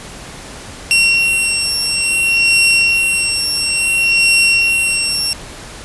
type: beating tone pair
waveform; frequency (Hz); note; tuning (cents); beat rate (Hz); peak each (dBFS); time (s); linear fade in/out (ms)
sawtooth; 2736 / 2736.58; F7 / F7; -36 / -36; 0.58; -10 / -12; 0.91-5.33; 0
effects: pink hiss -32 dBFS RMS until 5.84 s + resampled to 24000 Hz